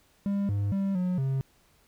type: tone with pitch steps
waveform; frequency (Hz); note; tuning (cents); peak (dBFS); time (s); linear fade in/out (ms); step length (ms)
triangle; 200 / 101.2 / 195.9 / 181.3 / 134.3; G3 / G#2 / G3 / F#3 / C3; +35 / -44 / -1 / -35 / +46; -23; 0.26-1.41; 0; 230
effects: pink hiss -64 dBFS RMS until 1.87 s